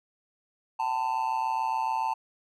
triangle tone with amplitude modulation, 889 Hz, A5, 18 cents sharp, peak -20 dBFS, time 0.79-2.14 s, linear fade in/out 10 ms, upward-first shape sine, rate 127 Hz, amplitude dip 85%, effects none

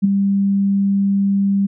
sine tone with ADSR envelope, 197.9 Hz, G3, 17 cents sharp, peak -7 dBFS, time 0.02-1.67 s, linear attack 26 ms, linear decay 10 ms, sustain -6 dB, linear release 15 ms, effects none

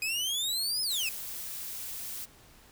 sawtooth exponential two-way sweep, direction up then down, 2489 to 5170 to 2489 Hz, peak -26 dBFS, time 0.02-1.09 s, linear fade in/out 2 ms, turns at 0.82 s
blue noise, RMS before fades -39 dBFS, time 0.89-2.26 s, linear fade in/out 20 ms
effects pink hiss -57 dBFS RMS until 2.71 s

